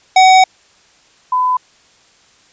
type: tone pair in turn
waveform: square / sine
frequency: 752 / 1005.8 Hz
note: F#5 / B5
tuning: +28 / +31 cents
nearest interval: perfect fourth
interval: 503 cents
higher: second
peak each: -5 / -11 dBFS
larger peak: first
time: 0.16-0.44 / 1.32-1.57 s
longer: first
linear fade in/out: 5 ms
effects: white hiss -50 dBFS RMS until 2.52 s + resampled to 16000 Hz